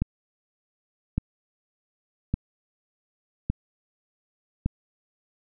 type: click train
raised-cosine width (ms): 5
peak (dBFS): -11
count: 5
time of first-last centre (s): 0.02-4.66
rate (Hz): 0.862
effects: none